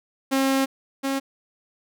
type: tone pair in turn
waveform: sawtooth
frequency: 268.9 / 271.7 Hz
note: C4 / C#4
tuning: +47 / -35 cents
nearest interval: unison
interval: 18 cents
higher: second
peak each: -15 / -19 dBFS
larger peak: first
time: 0.31-0.66 / 1.03-1.2 s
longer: first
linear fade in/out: 20 ms
effects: none